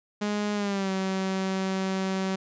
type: tone with pitch glide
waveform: sawtooth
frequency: 207.7 to 190.46 Hz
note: G#3 to G3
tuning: 0 to -50 cents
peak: -22 dBFS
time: 0.21-2.36 s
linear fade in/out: 10 ms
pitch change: -150 cents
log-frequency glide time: 0.54-0.91 s
effects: resampled to 16000 Hz